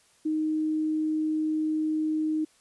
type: tone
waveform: sine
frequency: 311.1 Hz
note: D#4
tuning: in tune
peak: -24 dBFS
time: 0.25-2.45 s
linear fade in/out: 10 ms
effects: white hiss -62 dBFS RMS until 2.6 s + resampled to 24000 Hz